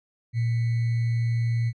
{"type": "tone with sample-and-hold", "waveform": "sine", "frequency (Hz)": 116.54, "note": "A#2", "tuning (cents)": 0, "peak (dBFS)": -21, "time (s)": [0.33, 1.73], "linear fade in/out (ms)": 50, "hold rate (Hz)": 2100, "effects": ["low-pass 4000 Hz 12 dB/octave"]}